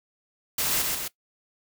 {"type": "noise with echo", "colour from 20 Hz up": "white", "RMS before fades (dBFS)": -26, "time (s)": [0.58, 0.82], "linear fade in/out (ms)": 5, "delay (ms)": 130, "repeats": 2, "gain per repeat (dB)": -3, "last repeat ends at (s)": 1.08, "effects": ["noise-tail reverb RT60 0.1 s tail -19 dB re dry"]}